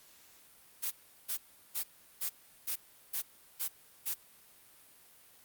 blue noise bursts, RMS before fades -34 dBFS, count 8, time 0.82-4.146 s, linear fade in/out 20 ms, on 92 ms, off 370 ms, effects white hiss -60 dBFS RMS until 5.44 s + Opus 48 kbps

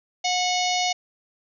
harmonic tone with a mistuned harmonic, 732 Hz, F#5, 19 cents flat, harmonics 1 / 3 / 4 / 5 / 6 / 7 / 8 / 9, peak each -24 / -29 / -30 / -31 / -32 / -32 / -33 / -34 dBFS, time 0.24-0.93 s, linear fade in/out 10 ms, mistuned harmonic 1, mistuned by -19 cents, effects none

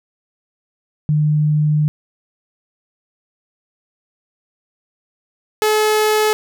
sine / sawtooth tone pair in turn, 151.1 / 428.6 Hz, D3 / A4, +50 / -45 cents, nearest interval octave + tritone, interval 1805 cents, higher second, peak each -12 / -9 dBFS, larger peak second, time 1.09-1.88 / 5.62-6.33 s, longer first, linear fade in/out 0 ms, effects none

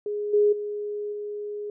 sine tone with level steps, 415.3 Hz, G#4, in tune, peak -26 / -16 / -28 / -30 dBFS, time 0.06-1.7 s, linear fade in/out 2 ms, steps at 0.33 / 0.52 / 1.12 s, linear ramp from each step 10 ms, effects none

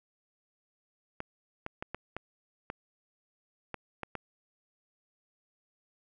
clicks, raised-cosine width 0.5 ms, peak -21 dBFS, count 9, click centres 1.204 / 1.664 / 1.825 / 1.946 / 2.166 / 2.701 / 3.743 / 4.033 / 4.153 s, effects none

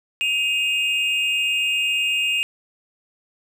triangle tone pair together, 2525 / 2807 Hz, D#7 / F7, +25 / +8 cents, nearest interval major second, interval 183 cents, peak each -20 dBFS, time 0.21-2.43 s, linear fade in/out 0 ms, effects none

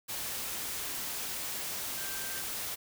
sine tone in noise, 1568 Hz, G6, in tune, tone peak -45 dBFS, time 1.96-2.43 s, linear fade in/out 20 ms, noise white, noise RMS -37 dBFS, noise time 0.08-2.76 s, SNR -11 dB, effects none

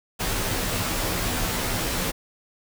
pink noise with comb filter, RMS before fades -26 dBFS, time 0.19-2.12 s, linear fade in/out 20 ms, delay 14 ms, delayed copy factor -0.65, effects none

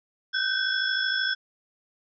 sine tone cluster, 1508 / 1561 / 3375 / 5290 Hz, F#6 / G6 / G#7 / E8, +32 / -8 / +27 / +5 cents, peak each -29 / -27 / -30 / -32 dBFS, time 0.33-1.35 s, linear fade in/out 20 ms, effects none

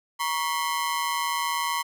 sawtooth ring-modulated tone, 1028 Hz, C6, 31 cents flat, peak -18 dBFS, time 0.19-1.83 s, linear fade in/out 20 ms, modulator 80.2 Hz, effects none

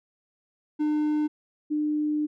triangle / sine tone pair in turn, 301.8 / 300.8 Hz, D4 / D4, +47 / +42 cents, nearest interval unison, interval 5 cents, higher first, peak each -20 / -23 dBFS, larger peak first, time 0.79-1.28 / 1.7-2.27 s, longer second, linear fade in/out 20 ms, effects none

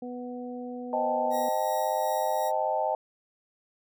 harmonic tone, 246.9 Hz, B3, in tune, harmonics 1 / 2 / 3, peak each -36 / -39 / -44 dBFS, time 0.02-1.49 s, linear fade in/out 5 ms
sine chord, A half-diminished seventh, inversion first, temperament equal, 523.3 / 622.3 / 784 / 880 Hz, C5 / Eb5 / G5 / A5, 0 / 0 / 0 / 0 cents, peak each -33 / -29 / -30 / -30 dBFS, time 0.93-2.95 s, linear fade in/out 2 ms
5% pulse tone with tremolo, 1900 Hz, A#6, 33 cents sharp, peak -28 dBFS, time 1.3-2.52 s, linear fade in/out 50 ms, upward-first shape sine, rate 2.7 Hz, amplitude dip 30%
effects none

